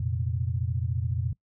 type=chord; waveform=sine; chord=F suspended fourth; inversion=none; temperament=equal; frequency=87.31 / 116.54 / 130.81 Hz; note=F2 / Bb2 / C3; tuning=0 / 0 / 0 cents; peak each=-29 / -29 / -33 dBFS; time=0-1.33 s; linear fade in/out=5 ms; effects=noise-tail reverb RT60 0.1 s tail -23 dB re dry